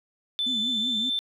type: tone with pitch glide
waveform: sine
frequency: 3520 to 3547 Hz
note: A7 to A7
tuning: 0 to +13 cents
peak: -23 dBFS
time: 0.39-1.19 s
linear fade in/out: 0 ms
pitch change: +13 cents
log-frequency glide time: 0.57-1 s
type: tone with vibrato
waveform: sine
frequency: 233.1 Hz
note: A#3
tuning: in tune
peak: -30 dBFS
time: 0.46-1.1 s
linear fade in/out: 10 ms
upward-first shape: triangle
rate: 5.3 Hz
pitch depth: 210 cents each way
effects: tanh soft clip ceiling -19 dBFS + 10-bit